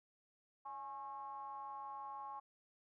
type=ring-modulated tone; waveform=triangle; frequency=127 Hz; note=B2; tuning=49 cents sharp; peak=-40 dBFS; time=0.65-2.4 s; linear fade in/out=10 ms; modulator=962 Hz; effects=none